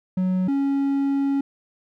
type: tone pair in turn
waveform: triangle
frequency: 185 / 277 Hz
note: F#3 / C#4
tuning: 0 / -1 cents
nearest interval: perfect fifth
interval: 699 cents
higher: second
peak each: -17 dBFS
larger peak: neither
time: 0.17-0.48 / 0.48-1.41 s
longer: second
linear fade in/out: 5 ms
effects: none